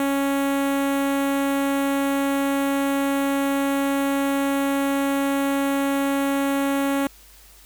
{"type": "tone with notch filter", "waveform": "sawtooth", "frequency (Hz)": 277.2, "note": "C#4", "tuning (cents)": 0, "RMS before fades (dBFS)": -22, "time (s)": [0, 7.07], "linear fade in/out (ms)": 2, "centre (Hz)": 4900, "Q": 0.98, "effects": ["added 50 Hz sine -51 dBFS peak until 7.65 s", "white hiss -50 dBFS RMS until 7.65 s"]}